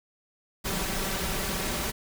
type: noise with comb filter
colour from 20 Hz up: pink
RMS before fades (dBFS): -30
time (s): 0.64-1.92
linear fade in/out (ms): 20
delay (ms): 5.2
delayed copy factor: +0.55
effects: none

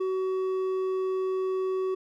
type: tone with hard clipping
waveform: sine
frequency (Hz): 376.5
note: F#4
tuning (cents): +30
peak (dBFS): -27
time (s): 0-1.95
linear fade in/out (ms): 10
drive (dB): 5
effects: none

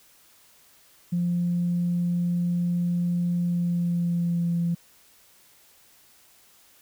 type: tone with pitch glide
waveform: sine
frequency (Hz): 174.61 to 170.82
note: F3 to F3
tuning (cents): 0 to -38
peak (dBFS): -21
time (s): 1.12-4.75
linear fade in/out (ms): 10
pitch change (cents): -38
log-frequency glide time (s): 3.4-4.56
effects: tanh soft clip ceiling -17 dBFS + white hiss -57 dBFS RMS until 6.81 s

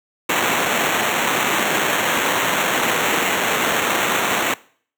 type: noise with sample-and-hold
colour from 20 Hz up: white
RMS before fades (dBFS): -19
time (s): 0.29-4.54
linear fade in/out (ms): 5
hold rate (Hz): 4900
effects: noise-tail reverb RT60 0.5 s tail -21 dB re dry + high-pass 200 Hz 12 dB/octave

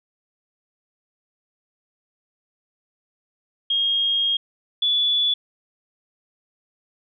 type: tone pair in turn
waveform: sine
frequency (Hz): 3250 / 3440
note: G#7 / A7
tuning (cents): -38 / -40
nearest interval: minor second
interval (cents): 98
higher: second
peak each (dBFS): -18 / -17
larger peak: second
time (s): 3.7-4.37 / 4.82-5.34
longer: first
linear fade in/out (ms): 5
effects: none

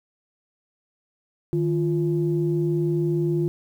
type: tone pair together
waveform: sine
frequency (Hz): 154.4 / 346.6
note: D#3 / F4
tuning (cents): -13 / -13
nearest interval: octave + major second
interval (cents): 1400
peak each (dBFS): -22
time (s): 1.53-3.48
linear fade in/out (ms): 0
effects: tanh soft clip ceiling -12 dBFS + 9-bit

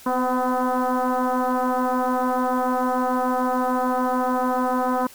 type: tone with frequency modulation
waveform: sine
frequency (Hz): 249.6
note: B3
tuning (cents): +19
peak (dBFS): -19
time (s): 0.06-5.07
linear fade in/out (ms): 5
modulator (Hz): 253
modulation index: 4
effects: white hiss -46 dBFS RMS until 5.14 s

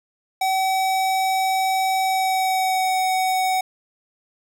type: tone with pitch glide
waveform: square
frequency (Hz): 761 to 749.7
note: F#5 to F#5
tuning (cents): +48 to +23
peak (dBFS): -19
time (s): 0.41-3.61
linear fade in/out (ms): 5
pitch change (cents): -25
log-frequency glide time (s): 2.01-2.95
effects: none

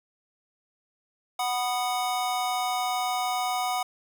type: chord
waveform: square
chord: B major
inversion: second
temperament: just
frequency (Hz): 740.8 / 987.8 / 1234.7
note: F#5 / B5 / D#6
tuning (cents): +2 / 0 / -14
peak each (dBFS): -28 / -34 / -34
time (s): 1.39-3.83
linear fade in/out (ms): 5
effects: none

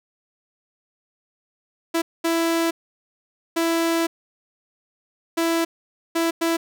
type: tone bursts at uneven times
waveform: sawtooth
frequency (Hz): 331.9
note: E4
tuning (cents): +12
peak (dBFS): -15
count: 6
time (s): 1.94-2.02 / 2.24-2.71 / 3.56-4.07 / 5.37-5.65 / 6.15-6.31 / 6.41-6.57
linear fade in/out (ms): 10
effects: none

